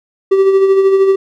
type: tone with tremolo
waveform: triangle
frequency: 387.5 Hz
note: G4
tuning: 20 cents flat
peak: -3 dBFS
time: 0.31-1.16 s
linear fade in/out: 10 ms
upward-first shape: sine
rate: 13 Hz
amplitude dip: 45%
effects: none